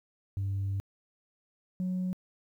sine tone pair in turn, 98.1 / 183.59 Hz, G2 / F#3, +2 / -13 cents, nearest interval major seventh, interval 1085 cents, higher second, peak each -27 dBFS, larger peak neither, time 0.37-0.8 / 1.8-2.13 s, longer first, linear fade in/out 0 ms, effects tanh soft clip ceiling -27 dBFS + 11-bit

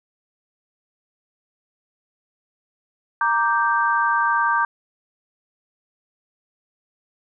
sine chord, G minor, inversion first, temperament equal, 932.3 / 1174.7 / 1568 Hz, Bb5 / D6 / G6, 0 / 0 / 0 cents, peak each -21 dBFS, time 3.21-4.65 s, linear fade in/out 2 ms, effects none

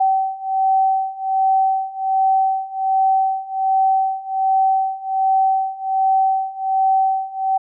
sine beating tone pair, 767 / 768.3 Hz, G5 / G5, -38 / -35 cents, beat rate 1.3 Hz, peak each -19 / -17 dBFS, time 0-7.58 s, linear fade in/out 10 ms, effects none

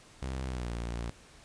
sawtooth tone with pitch glide, 65.41 to 58.27 Hz, C2 to A#1, 0 to 0 cents, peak -30 dBFS, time 0.22-1.1 s, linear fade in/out 5 ms, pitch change -200 cents, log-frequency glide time 0.45-0.71 s, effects pink hiss -56 dBFS RMS until 1.44 s + resampled to 22050 Hz

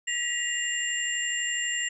sine tone cluster, 1919 / 1991 / 2807 / 7360 Hz, A#6 / B6 / F7 / A#8, +50 / +14 / +8 / -23 cents, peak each -30 / -39 / -31 / -32 dBFS, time 0.07-1.89 s, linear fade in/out 10 ms, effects none

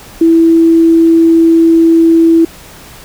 sine tone, 329.6 Hz, E4, in tune, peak -3 dBFS, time 0.21-2.45 s, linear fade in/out 5 ms, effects pink hiss -34 dBFS RMS until 3.04 s

